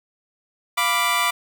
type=chord; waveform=20% pulse; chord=B diminished; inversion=second; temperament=equal; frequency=698.5 / 987.8 / 1174.7 Hz; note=F5 / B5 / D6; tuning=0 / 0 / 0 cents; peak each=-22 / -18 / -16 dBFS; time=0.77-1.31 s; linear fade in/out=10 ms; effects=none